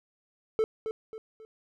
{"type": "tone with echo", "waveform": "triangle", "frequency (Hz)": 440, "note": "A4", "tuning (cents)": 0, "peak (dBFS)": -20, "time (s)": [0.59, 0.64], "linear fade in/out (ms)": 0, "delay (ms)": 270, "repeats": 3, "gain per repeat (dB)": -8, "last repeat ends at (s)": 1.45, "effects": []}